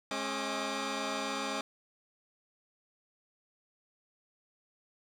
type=tone cluster; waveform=10% pulse; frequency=210.7 / 271.7 / 634 / 1187 Hz; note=G#3 / C#4 / D#5 / D6; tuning=+25 / -35 / +32 / +18 cents; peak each=-31 / -28 / -34 / -31 dBFS; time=0.11-1.61 s; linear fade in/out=2 ms; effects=low-pass 7000 Hz 12 dB/octave + 10-bit